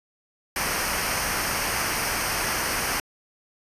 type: noise with comb filter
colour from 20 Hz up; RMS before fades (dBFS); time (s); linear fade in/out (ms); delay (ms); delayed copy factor
pink; -26; 0.56-3; 2; 0.27; -0.65
effects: resampled to 32000 Hz